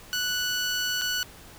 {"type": "tone with dropouts", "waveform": "15% pulse", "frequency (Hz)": 1480, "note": "F#6", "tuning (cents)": 0, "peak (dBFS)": -19, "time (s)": [0.13, 1.23], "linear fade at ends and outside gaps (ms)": 0, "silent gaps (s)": [1.013, 1.018], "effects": ["pink hiss -48 dBFS RMS until 1.58 s"]}